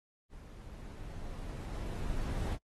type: noise with level ramp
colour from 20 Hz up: brown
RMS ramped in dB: -50 to -33 dBFS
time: 0.29-2.58 s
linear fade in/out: 50 ms
effects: noise-tail reverb RT60 0.1 s tail -25 dB re dry + AAC 32 kbps